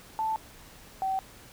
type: tone pair in turn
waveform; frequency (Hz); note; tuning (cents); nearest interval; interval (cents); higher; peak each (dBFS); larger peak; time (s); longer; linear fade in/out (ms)
sine; 880 / 766.4; A5 / G5; 0 / -39; major second; 239; first; -26; neither; 0.19-0.36 / 1.02-1.19; neither; 0
effects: pink hiss -51 dBFS RMS until 1.52 s